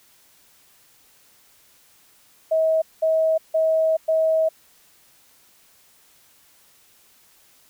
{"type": "tone bursts at uneven times", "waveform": "sine", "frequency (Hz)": 640, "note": "D#5", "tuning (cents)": 49, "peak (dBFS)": -16, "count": 4, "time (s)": [[2.51, 2.82], [3.02, 3.38], [3.54, 3.97], [4.08, 4.49]], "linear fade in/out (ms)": 10, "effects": ["white hiss -56 dBFS RMS until 7.69 s"]}